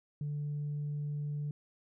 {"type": "tone", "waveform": "sine", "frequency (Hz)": 146.83, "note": "D3", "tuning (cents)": 0, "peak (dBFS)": -32, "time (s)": [0.21, 1.51], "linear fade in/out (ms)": 2, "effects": ["tanh soft clip ceiling -31 dBFS"]}